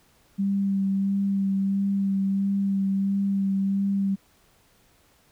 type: tone with vibrato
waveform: sine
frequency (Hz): 196.2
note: G3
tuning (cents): +2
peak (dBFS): -21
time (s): 0.38-4.16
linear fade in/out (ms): 20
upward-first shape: sine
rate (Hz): 1.5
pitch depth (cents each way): 16
effects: pink hiss -61 dBFS RMS until 5.31 s